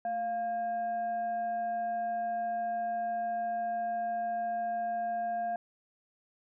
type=tone with frequency modulation; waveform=sine; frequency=698.5 Hz; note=F5; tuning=in tune; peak=-30 dBFS; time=0.05-5.56 s; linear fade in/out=2 ms; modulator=920 Hz; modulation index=0.29; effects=none